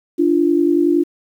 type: tone pair together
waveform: sine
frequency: 293.7 / 344.4 Hz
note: D4 / F4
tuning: 0 / -24 cents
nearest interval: minor third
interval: 276 cents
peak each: -15 / -14 dBFS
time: 0.18-1.04 s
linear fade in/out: 20 ms
effects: 8-bit